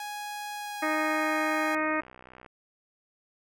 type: tone with pitch glide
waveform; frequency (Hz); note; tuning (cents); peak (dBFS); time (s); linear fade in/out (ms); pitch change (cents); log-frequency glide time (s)
sawtooth; 830.6 to 814.4; G#5 to G#5; 0 to -34; -31; 0-1.75; 2; -34; 0.53-1.38
type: harmonic tone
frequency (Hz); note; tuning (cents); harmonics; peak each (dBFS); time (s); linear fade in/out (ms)
310; D#4; -6; 1 / 2 / 3 / 4 / 5 / 6 / 7 / 8; -31 / -32 / -36 / -32 / -37 / -33 / -37 / -39; 0.82-2.01; 10
type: click train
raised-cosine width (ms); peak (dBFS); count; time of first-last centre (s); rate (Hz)
0.5; -33; 46; 1.75-2.462; 63.2
effects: none